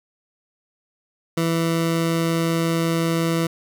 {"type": "tone", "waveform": "20% pulse", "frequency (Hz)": 165.5, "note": "E3", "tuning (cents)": 7, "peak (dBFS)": -14, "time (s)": [1.37, 3.47], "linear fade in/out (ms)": 5, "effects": []}